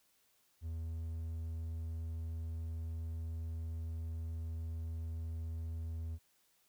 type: tone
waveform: triangle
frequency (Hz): 81.5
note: E2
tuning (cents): -19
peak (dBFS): -36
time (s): 0.61-6.19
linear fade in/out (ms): 50
effects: white hiss -73 dBFS RMS until 6.68 s